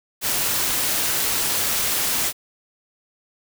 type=noise; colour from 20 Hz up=white; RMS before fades=-22 dBFS; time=0.21-2.33 s; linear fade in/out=50 ms; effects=none